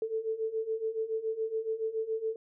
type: beating tone pair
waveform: sine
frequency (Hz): 439 / 446.1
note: A4 / A4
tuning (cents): -4 / +24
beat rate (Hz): 7.1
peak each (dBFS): -35 / -32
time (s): 0.02-2.36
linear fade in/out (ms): 2
effects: none